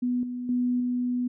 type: tone with level steps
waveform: sine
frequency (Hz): 246.9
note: B3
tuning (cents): 0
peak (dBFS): -23 / -30 / -22 / -24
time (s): 0.02-1.28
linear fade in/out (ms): 10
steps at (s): 0.23 / 0.49 / 0.8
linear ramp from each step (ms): 2
effects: none